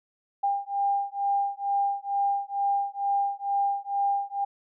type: beating tone pair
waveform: sine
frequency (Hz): 799 / 801.2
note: G5 / G5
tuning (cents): +33 / +38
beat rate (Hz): 2.2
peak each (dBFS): -27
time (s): 0.43-4.45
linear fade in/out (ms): 10
effects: none